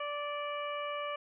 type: harmonic tone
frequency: 584 Hz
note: D5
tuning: 10 cents flat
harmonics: 1 / 2 / 3 / 4 / 5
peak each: -38 / -38 / -48 / -44 / -46 dBFS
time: 0-1.16 s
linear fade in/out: 5 ms
effects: none